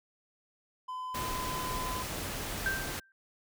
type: tone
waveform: triangle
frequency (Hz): 1015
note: B5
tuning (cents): +47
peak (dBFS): -34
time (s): 0.88-2.03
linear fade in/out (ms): 10
type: noise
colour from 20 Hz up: pink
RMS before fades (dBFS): -37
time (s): 1.14-3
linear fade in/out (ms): 10
type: tone with exponential decay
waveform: sine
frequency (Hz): 1568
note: G6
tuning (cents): 0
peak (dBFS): -26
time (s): 2.66-3.12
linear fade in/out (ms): 1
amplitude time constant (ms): 100
effects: none